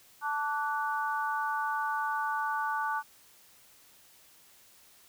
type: chord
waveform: sine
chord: D major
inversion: second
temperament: equal with one note detuned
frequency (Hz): 880 / 1157.1 / 1480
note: A5 / D6 / F#6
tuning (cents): 0 / -26 / 0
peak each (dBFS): -32 / -34 / -34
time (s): 0.21-3.03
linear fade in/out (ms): 50
effects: white hiss -59 dBFS RMS until 5.08 s